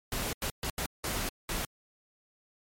pink noise bursts at uneven times, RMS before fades -33 dBFS, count 6, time 0.12-0.33 / 0.42-0.5 / 0.63-0.7 / 0.78-0.86 / 1.04-1.29 / 1.49-1.65 s, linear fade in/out 2 ms, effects MP3 64 kbps

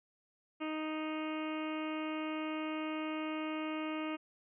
harmonic tone, 311.1 Hz, D#4, in tune, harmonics 1 / 2 / 3 / 4 / 5 / 6 / 7 / 8 / 9 / 10, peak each -37 / -44 / -48 / -45 / -54 / -56 / -49 / -50 / -50 / -59 dBFS, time 0.6-4.17 s, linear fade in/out 20 ms, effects none

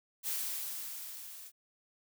blue noise with level ramp, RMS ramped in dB -34 to -50 dBFS, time 0.23-1.52 s, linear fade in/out 50 ms, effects none

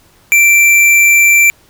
sine tone with tanh clipping, 2348 Hz, D7, 1 cent flat, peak -6 dBFS, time 0.32-1.5 s, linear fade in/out 0 ms, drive 18 dB, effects pink hiss -48 dBFS RMS until 1.69 s

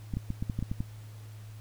clicks, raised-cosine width 5 ms, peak -19 dBFS, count 9, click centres 0.138 / 0.17 / 0.304 / 0.425 / 0.498 / 0.59 / 0.626 / 0.715 / 0.805 s, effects added 107 Hz sine -43 dBFS peak until 1.6 s + pink hiss -57 dBFS RMS until 1.6 s

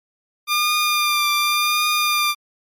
15% pulse tone with vibrato, 1200 Hz, D6, 37 cents sharp, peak -10 dBFS, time 0.47-2.35 s, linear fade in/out 50 ms, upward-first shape triangle, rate 0.89 Hz, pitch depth 28 cents each way, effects MP3 96 kbps

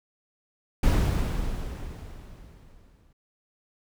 brown noise with exponential decay, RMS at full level -19 dBFS, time 0.83-3.13 s, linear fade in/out 5 ms, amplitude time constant 500 ms, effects none

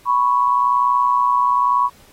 sine tone pair together, 987.1 / 1108 Hz, B5 / C#6, -1 / -1 cents, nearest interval major second, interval 200 cents, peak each -16 dBFS, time 0.05-1.9 s, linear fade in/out 50 ms, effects pink hiss -50 dBFS RMS until 2.12 s + AAC 48 kbps

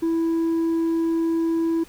triangle tone with hard clipping, 329.6 Hz, E4, in tune, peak -18 dBFS, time 0.02-1.84 s, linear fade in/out 10 ms, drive 1 dB, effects pink hiss -49 dBFS RMS until 1.88 s

